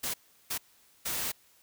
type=noise bursts at uneven times; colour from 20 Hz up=white; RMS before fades=-33 dBFS; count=3; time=0.03-0.14 / 0.5-0.58 / 1.05-1.32 s; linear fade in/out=10 ms; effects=white hiss -63 dBFS RMS until 1.62 s